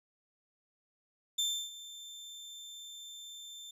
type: tone with ADSR envelope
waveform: 30% pulse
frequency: 3562 Hz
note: A7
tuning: 21 cents sharp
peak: -26 dBFS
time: 1.38-3.71 s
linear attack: 9 ms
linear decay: 310 ms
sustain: -17 dB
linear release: 5 ms
effects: resampled to 32000 Hz